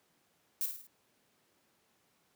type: noise with echo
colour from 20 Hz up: violet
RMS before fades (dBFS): -33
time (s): 0.61-0.66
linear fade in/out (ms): 0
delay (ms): 52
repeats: 4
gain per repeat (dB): -6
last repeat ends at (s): 0.868
effects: pink hiss -72 dBFS RMS until 2.35 s + high-pass 150 Hz 12 dB/octave